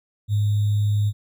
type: tone with sample-and-hold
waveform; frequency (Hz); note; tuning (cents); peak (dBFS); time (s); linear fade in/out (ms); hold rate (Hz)
sine; 103.83; G#2; 0; -17; 0.28-1.13; 50; 3675
effects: none